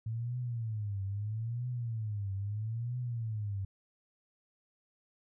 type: tone with vibrato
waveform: sine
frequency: 110 Hz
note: A2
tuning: in tune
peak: -33 dBFS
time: 0.06-3.65 s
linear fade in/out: 5 ms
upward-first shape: triangle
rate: 0.77 Hz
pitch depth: 230 cents each way
effects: none